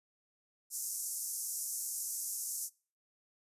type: band-pass noise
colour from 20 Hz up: white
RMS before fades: -39 dBFS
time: 0.7-2.7 s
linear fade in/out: 50 ms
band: 5700 to 13000 Hz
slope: 48 dB/octave
effects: noise-tail reverb RT60 0.4 s tail -24 dB re dry + resampled to 32000 Hz